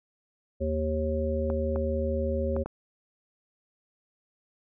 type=harmonic tone; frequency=77.78 Hz; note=D#2; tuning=in tune; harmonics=1 / 3 / 5 / 7; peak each=-29 / -33 / -34 / -30 dBFS; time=0.6-2.64 s; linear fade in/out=20 ms
type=clicks; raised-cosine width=1 ms; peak=-20 dBFS; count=4; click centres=1.501 / 1.76 / 2.565 / 2.66 s
effects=none